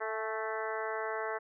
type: harmonic tone with a mistuned harmonic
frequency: 220 Hz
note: A3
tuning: in tune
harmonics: 2 / 3 / 4 / 5 / 6 / 7 / 8 / 9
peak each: -38 / -40 / -41 / -42 / -43 / -43 / -44 / -45 dBFS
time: 0-1.39 s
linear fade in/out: 20 ms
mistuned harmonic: 4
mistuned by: -23 cents
effects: none